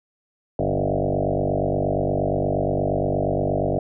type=tone with frequency modulation; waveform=sine; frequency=374.7 Hz; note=F#4; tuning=22 cents sharp; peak=-19 dBFS; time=0.59-3.79 s; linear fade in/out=2 ms; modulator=48.5 Hz; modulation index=6.5; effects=none